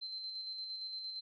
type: tone with tremolo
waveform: sine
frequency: 4100 Hz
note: C8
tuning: 36 cents flat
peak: -39 dBFS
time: 0.01-1.21 s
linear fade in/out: 20 ms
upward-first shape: square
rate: 8.7 Hz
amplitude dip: 30%
effects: none